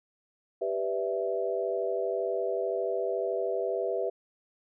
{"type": "chord", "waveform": "sine", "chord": "E minor seventh", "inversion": "first", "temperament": "equal", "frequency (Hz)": [392, 493.9, 587.3, 659.3], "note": ["G4", "B4", "D5", "E5"], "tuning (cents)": [0, 0, 0, 0], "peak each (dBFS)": [-32, -32, -38, -32], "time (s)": [0.61, 4.1], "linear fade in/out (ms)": 10, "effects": []}